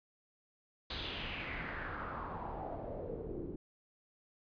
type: noise with low-pass filter sweep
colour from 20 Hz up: pink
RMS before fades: -42 dBFS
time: 0.9-3.56 s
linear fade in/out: 5 ms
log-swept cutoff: 4000 to 320 Hz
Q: 3.8
effects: resampled to 11025 Hz